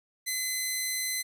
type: tone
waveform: 10% pulse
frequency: 2035 Hz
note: C7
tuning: 49 cents flat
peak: -20 dBFS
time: 0.26-1.23 s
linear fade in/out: 20 ms
effects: none